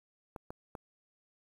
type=clicks; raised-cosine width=1 ms; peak=-28 dBFS; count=3; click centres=0.362 / 0.505 / 0.752 s; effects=9-bit